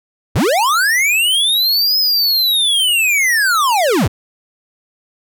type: linear two-way sweep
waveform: square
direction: up then down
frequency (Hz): 57.2 to 5140 to 57.2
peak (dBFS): -12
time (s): 0.35-4.08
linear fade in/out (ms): 10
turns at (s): 1.98
effects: none